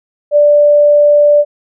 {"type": "tone", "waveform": "sine", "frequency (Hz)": 587.3, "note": "D5", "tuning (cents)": 0, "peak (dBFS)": -4, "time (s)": [0.31, 1.45], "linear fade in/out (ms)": 50, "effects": []}